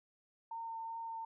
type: tone with vibrato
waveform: sine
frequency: 910 Hz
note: A#5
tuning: 42 cents flat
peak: -40 dBFS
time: 0.51-1.25 s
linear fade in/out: 5 ms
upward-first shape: triangle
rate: 2.6 Hz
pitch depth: 13 cents each way
effects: none